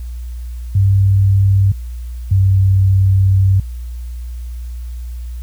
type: tone pair in turn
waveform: sine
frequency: 98 / 96.21 Hz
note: G2 / G2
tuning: 0 / -32 cents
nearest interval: unison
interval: 32 cents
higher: first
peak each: -8 dBFS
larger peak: neither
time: 0.75-1.72 / 2.31-3.6 s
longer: second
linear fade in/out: 5 ms
effects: added 60 Hz sine -23 dBFS peak until 5.42 s + white hiss -49 dBFS RMS until 5.42 s